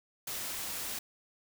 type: noise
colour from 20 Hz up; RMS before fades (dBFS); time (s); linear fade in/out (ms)
white; -38; 0.27-0.99; 5
effects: none